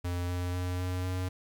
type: tone with pitch steps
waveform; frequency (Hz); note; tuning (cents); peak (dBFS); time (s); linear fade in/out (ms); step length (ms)
square; 88.3 / 89.17 / 90.05 / 90.94 / 91.84; F2 / F2 / F#2 / F#2 / F#2; +20 / +37 / -46 / -29 / -12; -31; 0.04-1.29; 10; 250
effects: 11-bit